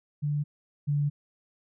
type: tone pair in turn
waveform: sine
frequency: 146.83 / 145.06 Hz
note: D3 / D3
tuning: 0 / -21 cents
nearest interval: unison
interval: 21 cents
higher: first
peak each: -25 / -23 dBFS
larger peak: second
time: 0.22-0.44 / 0.87-1.1 s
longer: second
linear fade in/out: 20 ms
effects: none